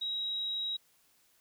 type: tone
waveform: sine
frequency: 3833 Hz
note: A#7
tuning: 47 cents sharp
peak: -32 dBFS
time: 0.01-0.77 s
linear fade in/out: 10 ms
effects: white hiss -68 dBFS RMS until 1.4 s